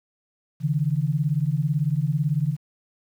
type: beating tone pair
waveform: sine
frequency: 140 / 158 Hz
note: C#3 / D#3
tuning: +18 / +27 cents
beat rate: 18 Hz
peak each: -23 dBFS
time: 0.6-2.57 s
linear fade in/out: 50 ms
effects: 9-bit